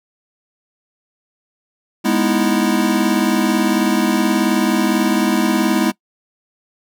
square chord, E major seventh, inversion first, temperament equal, 207.7 / 246.9 / 311.1 / 329.6 Hz, G#3 / B3 / D#4 / E4, 0 / 0 / 0 / 0 cents, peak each -19 / -20 / -22 / -20 dBFS, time 2.04-5.92 s, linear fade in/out 20 ms, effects noise-tail reverb RT60 0.1 s tail -22 dB re dry

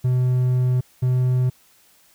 triangle tone pair in turn, 126.3 / 126.76 Hz, B2 / B2, +39 / +46 cents, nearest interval unison, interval 7 cents, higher second, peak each -14 dBFS, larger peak neither, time 0.04-0.81 / 1.02-1.5 s, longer first, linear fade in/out 10 ms, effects white hiss -56 dBFS RMS until 2.14 s

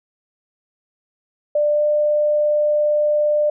sine tone with pitch glide, 593 to 597.1 Hz, D5 to D5, +17 to +29 cents, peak -14 dBFS, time 1.55-3.5 s, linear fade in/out 5 ms, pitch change +12 cents, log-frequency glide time 1.71-1.84 s, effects none

